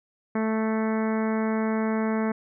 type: harmonic tone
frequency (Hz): 220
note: A3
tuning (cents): 0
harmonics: 1 / 2 / 3 / 4 / 5 / 6 / 7 / 8 / 9 / 10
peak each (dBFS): -24 / -30 / -34 / -36 / -38 / -40 / -41 / -42 / -43 / -44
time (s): 0.35-2.32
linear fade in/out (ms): 5
effects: none